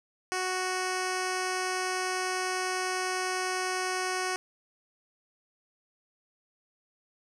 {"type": "tone with low-pass filter", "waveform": "10% pulse", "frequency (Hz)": 370, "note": "F#4", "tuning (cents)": 0, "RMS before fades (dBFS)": -31, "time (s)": [0.32, 4.36], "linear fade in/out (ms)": 0, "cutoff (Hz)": 7900, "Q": 1.8, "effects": []}